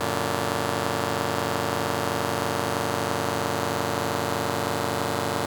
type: chord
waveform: 5% pulse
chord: Gb augmented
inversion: none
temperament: just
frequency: 92.5 / 115.62 / 144.53 Hz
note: Gb2 / Bb2 / D3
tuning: 0 / -14 / -27 cents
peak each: -18 dBFS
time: 0-5.46 s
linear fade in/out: 5 ms
effects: none